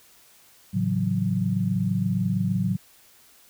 sine chord, F# minor seventh, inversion first, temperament equal, 110 / 138.59 / 164.81 / 185 Hz, A2 / C#3 / E3 / F#3, 0 / 0 / 0 / 0 cents, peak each -27 / -30 / -30 / -24 dBFS, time 0.73-2.77 s, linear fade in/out 20 ms, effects white hiss -55 dBFS RMS until 3.49 s

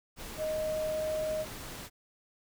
sine tone in noise, 622.3 Hz, D#5, in tune, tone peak -30 dBFS, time 0.37-1.46 s, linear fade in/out 50 ms, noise pink, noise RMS -43 dBFS, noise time 0.16-1.9 s, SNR +10 dB, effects none

